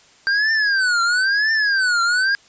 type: tone with vibrato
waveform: square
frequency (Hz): 1568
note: G6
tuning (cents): 0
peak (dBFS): -16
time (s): 0.27-2.35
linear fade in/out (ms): 0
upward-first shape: triangle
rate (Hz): 1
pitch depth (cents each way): 240
effects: white hiss -51 dBFS RMS until 2.48 s + resampled to 16000 Hz